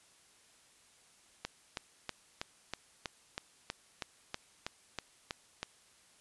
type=click train; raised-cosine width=0.2 ms; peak=-19 dBFS; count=14; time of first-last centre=1.45-5.63 s; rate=3.11 Hz; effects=white hiss -64 dBFS RMS until 6.2 s + resampled to 24000 Hz